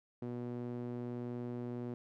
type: tone with band-pass filter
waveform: sawtooth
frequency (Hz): 121.5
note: B2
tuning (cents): -28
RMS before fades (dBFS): -41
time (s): 0.22-1.94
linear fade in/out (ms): 0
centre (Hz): 300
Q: 1.4
effects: none